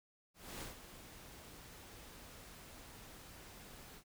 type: noise with ADSR envelope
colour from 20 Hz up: pink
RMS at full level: -45 dBFS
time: 0.34-4.04 s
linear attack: 270 ms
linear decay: 130 ms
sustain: -10 dB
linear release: 73 ms
effects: none